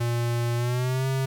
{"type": "tone with pitch glide", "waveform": "square", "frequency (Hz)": [118.7, 133.24], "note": ["A#2", "C3"], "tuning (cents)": [32, 32], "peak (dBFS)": -24, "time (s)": [0, 1.26], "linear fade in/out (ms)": 10, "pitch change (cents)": 200, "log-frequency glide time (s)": [0.56, 1.07], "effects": ["9-bit"]}